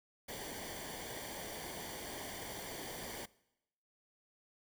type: noise with comb filter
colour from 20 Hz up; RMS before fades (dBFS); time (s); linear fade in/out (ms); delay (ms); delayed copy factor
pink; -45; 0.28-3.26; 10; 0.76; -0.7
effects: noise-tail reverb RT60 0.9 s tail -22 dB re dry